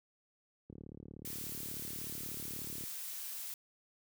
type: click train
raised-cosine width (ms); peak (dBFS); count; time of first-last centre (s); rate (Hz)
3; -35; 79; 0.7-2.837; 36.5
type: noise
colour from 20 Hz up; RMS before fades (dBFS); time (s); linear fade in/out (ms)
blue; -43; 1.25-3.54; 2
effects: high-pass 80 Hz 12 dB/octave